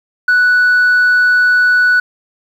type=tone; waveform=sine; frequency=1480 Hz; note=F#6; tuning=in tune; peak=-5 dBFS; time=0.28-2 s; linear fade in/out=5 ms; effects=tanh soft clip ceiling -6 dBFS + 7-bit